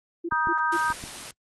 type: tone bursts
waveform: sine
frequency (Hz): 340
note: F4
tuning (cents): -46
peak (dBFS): -27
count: 3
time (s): 0.24-0.773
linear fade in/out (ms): 10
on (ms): 51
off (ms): 190
type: chord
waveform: sine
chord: Eb major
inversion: second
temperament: equal with one note detuned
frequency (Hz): 950.8 / 1244.5 / 1568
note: Bb5 / Eb6 / G6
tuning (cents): +34 / 0 / 0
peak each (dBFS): -26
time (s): 0.31-0.93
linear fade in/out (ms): 10
type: clicks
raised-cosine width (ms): 3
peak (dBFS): -24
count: 4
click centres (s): 0.324 / 0.472 / 0.903 / 1.039
type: noise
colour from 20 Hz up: white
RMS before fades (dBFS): -35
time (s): 0.72-1.31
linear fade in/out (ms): 2
effects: low-pass 9000 Hz 12 dB/octave + Opus 32 kbps